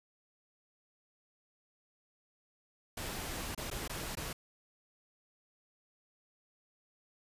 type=noise with dropouts; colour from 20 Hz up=pink; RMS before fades=-40 dBFS; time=2.97-4.33 s; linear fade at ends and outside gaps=5 ms; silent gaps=3.549-3.576 / 3.702-3.712 / 3.878-3.895 / 4.153-4.17 s; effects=resampled to 32000 Hz